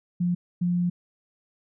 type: tone bursts at uneven times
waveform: sine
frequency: 176.2 Hz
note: F3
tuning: 16 cents sharp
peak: -21 dBFS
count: 2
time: 0.2-0.35 / 0.61-0.9 s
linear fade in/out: 10 ms
effects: none